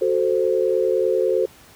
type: chord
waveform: sine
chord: F# diminished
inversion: none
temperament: equal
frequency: 370 / 440 / 523.3 Hz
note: F#4 / A4 / C5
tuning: 0 / 0 / 0 cents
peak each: -21 dBFS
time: 0.01-1.46 s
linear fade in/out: 10 ms
effects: pink hiss -48 dBFS RMS until 1.75 s + high-pass 60 Hz 12 dB/octave